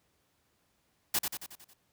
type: noise with echo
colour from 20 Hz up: white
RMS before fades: -28 dBFS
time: 1.14-1.19 s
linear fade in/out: 5 ms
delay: 91 ms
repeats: 6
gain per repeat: -5 dB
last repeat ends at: 1.736 s
effects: pink hiss -73 dBFS RMS until 1.92 s + high-pass 60 Hz 12 dB/octave